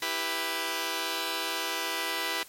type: chord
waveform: 5% pulse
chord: E minor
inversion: none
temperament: just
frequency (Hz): 329.6 / 395.6 / 494.4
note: E4 / G4 / B4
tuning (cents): 0 / +16 / +2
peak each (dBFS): -23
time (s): 0.02-2.43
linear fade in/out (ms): 2
effects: white hiss -51 dBFS RMS until 2.48 s + MP3 64 kbps